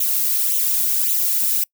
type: noise with flanger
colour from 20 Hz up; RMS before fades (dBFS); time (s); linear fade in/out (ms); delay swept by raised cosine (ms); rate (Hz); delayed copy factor
violet; -19; 0-1.64; 5; 0.29 to 2.09; 1.8; +0.75
effects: noise-tail reverb RT60 0.1 s tail -26 dB re dry